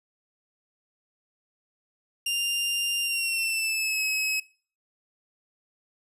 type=tone with pitch glide; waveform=sawtooth; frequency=2794 to 2562 Hz; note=F7 to E7; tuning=0 to -50 cents; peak=-22 dBFS; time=2.26-4.4 s; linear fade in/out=5 ms; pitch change=-150 cents; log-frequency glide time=3.01-4.03 s; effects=noise-tail reverb RT60 0.4 s tail -21 dB re dry + resampled to 32000 Hz